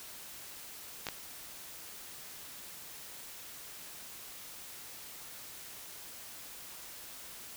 clicks, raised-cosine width 0.2 ms, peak -18 dBFS, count 2, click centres 1.068 / 1.087 s, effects white hiss -48 dBFS RMS until 7.56 s

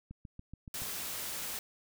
click train, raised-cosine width 5 ms, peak -33 dBFS, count 6, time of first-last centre 0.11-0.82 s, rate 7.04 Hz
white noise, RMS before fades -39 dBFS, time 0.74-1.59 s, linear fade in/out 2 ms
effects none

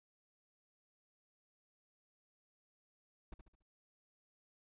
brown noise with echo, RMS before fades -45 dBFS, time 3.32-3.34 s, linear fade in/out 5 ms, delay 71 ms, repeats 4, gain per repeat -8 dB, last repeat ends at 3.624 s, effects resampled to 8000 Hz

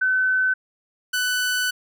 sine / sawtooth tone pair in turn, 1518 / 1494.5 Hz, F#6 / F#6, +44 / +17 cents, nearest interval unison, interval 27 cents, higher first, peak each -17 dBFS, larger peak neither, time 0.01-0.54 / 1.13-1.71 s, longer second, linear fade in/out 10 ms, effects none

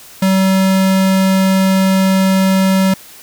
square tone, 190.7 Hz, G3, 47 cents flat, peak -10 dBFS, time 0.22-2.94 s, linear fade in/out 5 ms, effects white hiss -38 dBFS RMS until 3.22 s

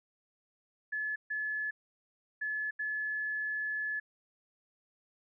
sine tone bursts at uneven times, 1717 Hz, A6, 43 cents flat, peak -32 dBFS, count 4, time 0.92-1.16 / 1.3-1.71 / 2.41-2.71 / 2.79-4 s, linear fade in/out 10 ms, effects none

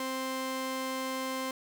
sawtooth tone pair together, 262 / 524 Hz, C4 / C5, +2 / +2 cents, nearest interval octave, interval 1200 cents, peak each -32 / -29 dBFS, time 0-1.51 s, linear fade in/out 2 ms, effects none

